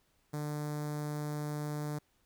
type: tone with notch filter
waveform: sawtooth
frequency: 149 Hz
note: D3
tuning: 25 cents sharp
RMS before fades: -37 dBFS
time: 0.33-1.99 s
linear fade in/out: 10 ms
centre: 2800 Hz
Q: 0.77
effects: pink hiss -73 dBFS RMS until 2.25 s